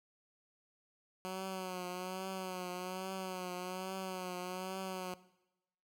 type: tone with vibrato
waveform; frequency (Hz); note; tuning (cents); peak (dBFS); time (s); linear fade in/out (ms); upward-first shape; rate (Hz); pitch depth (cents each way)
10% pulse; 185; F#3; 0; -31; 1.25-5.14; 0; triangle; 1.2; 56
effects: noise-tail reverb RT60 0.9 s tail -18 dB re dry